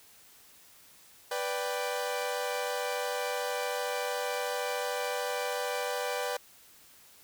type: chord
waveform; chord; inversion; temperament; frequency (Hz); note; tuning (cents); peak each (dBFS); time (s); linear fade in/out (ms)
sawtooth; G major; first; equal; 493.9 / 587.3 / 784; B4 / D5 / G5; 0 / 0 / 0; -30 / -32 / -33; 1.31-6.37; 5
effects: white hiss -57 dBFS RMS until 7.23 s